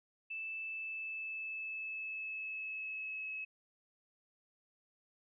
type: tone with pitch glide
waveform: sine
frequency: 2637 to 2577 Hz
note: E7 to E7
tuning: 0 to -40 cents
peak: -39 dBFS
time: 0.3-3.45 s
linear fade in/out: 10 ms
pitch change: -40 cents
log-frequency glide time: 0.6-3.33 s
effects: none